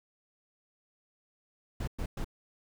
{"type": "noise bursts", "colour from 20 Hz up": "brown", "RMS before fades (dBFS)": -34, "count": 3, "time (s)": [1.8, 2.245], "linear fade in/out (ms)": 5, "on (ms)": 75, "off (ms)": 110, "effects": []}